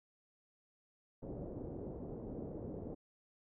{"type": "low-pass noise", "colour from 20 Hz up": "white", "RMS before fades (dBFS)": -45, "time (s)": [1.22, 2.95], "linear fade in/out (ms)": 10, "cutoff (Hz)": 490, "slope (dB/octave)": 24, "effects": []}